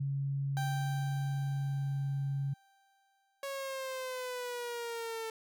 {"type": "tone", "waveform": "sine", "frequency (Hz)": 138.59, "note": "C#3", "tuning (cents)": 0, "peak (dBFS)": -31, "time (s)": [0, 2.54], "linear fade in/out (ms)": 10}
{"type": "tone with exponential decay", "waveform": "30% pulse", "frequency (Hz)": 784, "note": "G5", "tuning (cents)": 0, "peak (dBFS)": -33, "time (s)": [0.57, 3.47], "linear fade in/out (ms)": 0, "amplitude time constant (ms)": 630}
{"type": "exponential sweep", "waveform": "sawtooth", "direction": "down", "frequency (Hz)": [554.4, 445.4], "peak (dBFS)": -33, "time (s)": [3.43, 5.3], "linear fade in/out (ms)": 2}
{"effects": []}